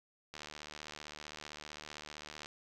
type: click train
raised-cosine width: 0.2 ms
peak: -28 dBFS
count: 161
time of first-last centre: 0.34-2.459 s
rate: 75.5 Hz
effects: none